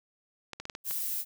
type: clicks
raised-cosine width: 0.2 ms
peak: -21 dBFS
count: 6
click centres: 0.533 / 0.6 / 0.654 / 0.698 / 0.751 / 0.91 s
type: noise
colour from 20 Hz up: violet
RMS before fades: -33 dBFS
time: 0.84-1.25 s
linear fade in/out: 50 ms
effects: none